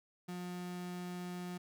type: tone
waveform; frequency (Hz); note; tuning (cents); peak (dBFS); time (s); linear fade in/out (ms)
35% pulse; 178.5; F3; +38; -39; 0.28-1.58; 10
effects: none